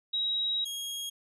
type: tone pair in turn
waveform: sine / sawtooth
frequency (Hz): 3830 / 3277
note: A#7 / G#7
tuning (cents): +46 / -24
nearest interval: minor third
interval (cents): 270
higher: first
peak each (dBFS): -27 / -31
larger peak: first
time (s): 0.13-0.65 / 0.65-1.1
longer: first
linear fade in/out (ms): 10
effects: resampled to 32000 Hz